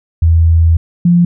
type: tone pair in turn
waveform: sine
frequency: 82.41 / 173.82 Hz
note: E2 / F3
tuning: 0 / -8 cents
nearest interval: octave + minor second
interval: 1292 cents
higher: second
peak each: -5 dBFS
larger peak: neither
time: 0.22-0.77 / 1.05-1.25 s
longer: first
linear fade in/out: 5 ms
effects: none